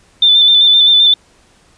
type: tone with vibrato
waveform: sine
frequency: 3541 Hz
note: A7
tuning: 10 cents sharp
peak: -5 dBFS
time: 0.22-1.14 s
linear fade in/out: 5 ms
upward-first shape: square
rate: 7.7 Hz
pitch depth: 24 cents each way
effects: pink hiss -50 dBFS RMS until 1.77 s + resampled to 22050 Hz